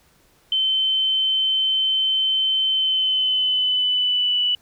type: tone with pitch glide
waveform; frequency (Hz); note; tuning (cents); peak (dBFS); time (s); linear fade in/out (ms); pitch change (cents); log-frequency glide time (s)
sine; 3080 to 2963; G7 to F#7; -31 to +2; -17; 0.52-4.55; 2; -67; 2.7-4.42
effects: pink hiss -58 dBFS RMS until 4.61 s